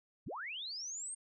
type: linear sweep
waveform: sine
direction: up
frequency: 46.93 to 8740 Hz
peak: -40 dBFS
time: 0.26-1.15 s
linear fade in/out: 10 ms
effects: none